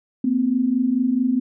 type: tone pair together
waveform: sine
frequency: 234 / 258.6 Hz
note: A#3 / C4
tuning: +7 / -20 cents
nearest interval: major second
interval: 173 cents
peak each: -22 / -18 dBFS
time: 0.24-1.4 s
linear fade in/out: 5 ms
effects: none